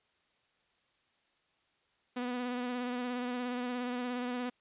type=tone with vibrato; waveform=sawtooth; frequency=246.9 Hz; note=B3; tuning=in tune; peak=-30 dBFS; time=2.16-4.5 s; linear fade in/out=10 ms; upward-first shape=sine; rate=17 Hz; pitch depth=26 cents each way; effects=white hiss -73 dBFS RMS until 4.6 s + resampled to 8000 Hz